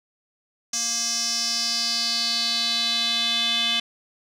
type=tone with band-pass filter sweep; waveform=square; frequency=233.1 Hz; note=A#3; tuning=in tune; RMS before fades=-24 dBFS; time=0.73-3.8 s; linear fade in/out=5 ms; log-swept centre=6100 to 3300 Hz; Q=5.3; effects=none